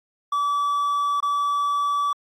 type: tone with dropouts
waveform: triangle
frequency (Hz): 1151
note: D6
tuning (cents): -35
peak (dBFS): -18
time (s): 0.32-2.13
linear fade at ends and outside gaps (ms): 5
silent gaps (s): 1.204-1.226
effects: AAC 64 kbps